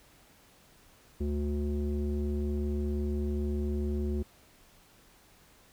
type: tone with low-pass filter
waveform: square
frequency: 73 Hz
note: D2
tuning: 10 cents flat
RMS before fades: -31 dBFS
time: 1.2-4.23 s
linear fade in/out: 10 ms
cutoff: 320 Hz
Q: 4.6
effects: pink hiss -60 dBFS RMS until 5.72 s